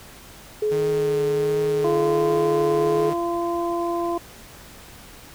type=tone; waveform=sine; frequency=424.8 Hz; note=G#4; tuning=39 cents sharp; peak=-19 dBFS; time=0.62-3.1 s; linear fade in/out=5 ms
type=tone with vibrato; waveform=sawtooth; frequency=153.2 Hz; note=D#3; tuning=27 cents flat; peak=-25 dBFS; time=0.71-3.14 s; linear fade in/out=10 ms; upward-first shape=triangle; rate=1.4 Hz; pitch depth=26 cents each way
type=harmonic tone; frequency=342.8 Hz; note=F4; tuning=32 cents flat; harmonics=1 / 2 / 3; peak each=-24 / -27 / -29 dBFS; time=1.84-4.18 s; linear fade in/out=5 ms
effects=pink hiss -44 dBFS RMS until 5.34 s